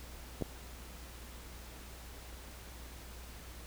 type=clicks; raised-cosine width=2 ms; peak=-29 / -20 dBFS; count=2; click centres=0.412 / 0.423 s; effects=added 60 Hz sine -49 dBFS peak until 3.66 s + pink hiss -52 dBFS RMS until 3.66 s